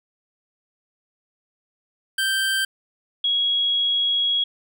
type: tone pair in turn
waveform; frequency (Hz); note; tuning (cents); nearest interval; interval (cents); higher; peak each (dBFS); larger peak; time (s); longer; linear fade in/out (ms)
25% pulse / sine; 1566 / 3318; G6 / G#7; -2 / -2; octave + minor second; 1300; second; -16 / -18; first; 2.18-2.65 / 3.24-4.44; second; 5
effects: none